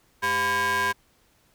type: ring-modulated tone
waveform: 45% pulse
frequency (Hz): 304.8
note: D#4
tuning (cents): -36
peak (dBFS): -19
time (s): 0.22-0.93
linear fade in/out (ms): 20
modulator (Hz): 1310
effects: pink hiss -63 dBFS RMS until 1.54 s